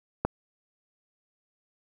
click, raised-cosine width 1 ms, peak -10 dBFS, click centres 0.25 s, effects 8-bit

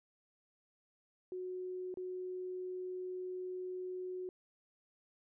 sine tone with dropouts, 367.1 Hz, F#4, 14 cents flat, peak -39 dBFS, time 1.32-4.29 s, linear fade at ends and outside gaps 1 ms, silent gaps 1.941-1.972 s, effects none

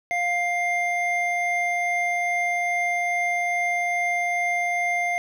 triangle tone pair together, 700.8 / 2100 Hz, F5 / C7, +6 / +6 cents, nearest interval octave + perfect fifth, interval 1900 cents, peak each -23 / -22 dBFS, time 0.11-5.18 s, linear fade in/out 0 ms, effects none

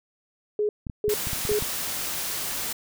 sine tone bursts, 419.4 Hz, G#4, 17 cents sharp, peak -21 dBFS, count 3, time 0.59-1.59 s, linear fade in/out 2 ms, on 100 ms, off 350 ms
clicks, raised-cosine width 5 ms, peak -20 dBFS, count 8, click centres 0.868 / 0.898 / 1.081 / 1.271 / 1.332 / 1.452 / 1.516 / 1.624 s
white noise, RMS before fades -30 dBFS, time 1.09-2.73 s, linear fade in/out 5 ms
effects none

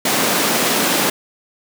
pink high-pass noise, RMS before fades -17 dBFS, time 0.05-1.1 s, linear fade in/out 5 ms, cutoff 190 Hz, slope 24 dB/octave, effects none

